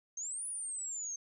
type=exponential two-way sweep; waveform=sine; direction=up then down; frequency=6300 to 9950 to 6300 Hz; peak=-37 dBFS; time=0.17-1.16 s; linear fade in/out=5 ms; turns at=0.46 s; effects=none